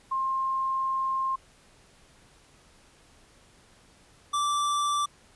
sine / square tone pair in turn, 1061 / 1168.6 Hz, C6 / D6, +24 / -9 cents, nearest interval major second, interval 167 cents, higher second, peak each -25 dBFS, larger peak neither, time 0.11-1.36 / 4.33-5.06 s, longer first, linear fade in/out 10 ms, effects pink hiss -58 dBFS RMS until 5.35 s + resampled to 24000 Hz

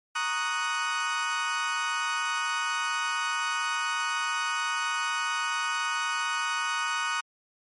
30% pulse chord, D# minor seventh, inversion second, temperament equal, 932.3 / 1108.7 / 1244.5 / 1480 Hz, A#5 / C#6 / D#6 / F#6, 0 / 0 / 0 / 0 cents, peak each -32 / -33 / -28 / -28 dBFS, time 0.15-7.21 s, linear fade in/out 10 ms, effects low-pass 8000 Hz 12 dB/octave + MP3 48 kbps

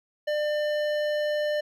sine tone with hard clipping, 598 Hz, D5, 31 cents sharp, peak -26 dBFS, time 0.27-1.61 s, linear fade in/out 10 ms, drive 13 dB, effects none

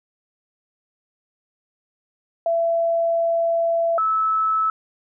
sine tone pair in turn, 670 / 1303.4 Hz, E5 / E6, +28 / -20 cents, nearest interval octave, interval 1152 cents, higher second, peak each -17 dBFS, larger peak neither, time 2.46-3.98 / 3.98-4.7 s, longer first, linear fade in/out 2 ms, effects none

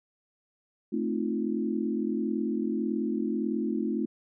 sine chord, F dominant seventh, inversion first, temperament equal, 220 / 261.6 / 311.1 / 349.2 Hz, A3 / C4 / Eb4 / F4, 0 / 0 / 0 / 0 cents, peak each -30 / -33 / -33 / -33 dBFS, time 0.92-4.06 s, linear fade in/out 10 ms, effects none

